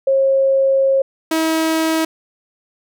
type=tone pair in turn; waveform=sine / sawtooth; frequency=540 / 321.1 Hz; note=C#5 / E4; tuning=-45 / -45 cents; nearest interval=major sixth; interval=900 cents; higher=first; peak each=-11 dBFS; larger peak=neither; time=0.07-1.02 / 1.31-2.05 s; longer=first; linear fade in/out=5 ms; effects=none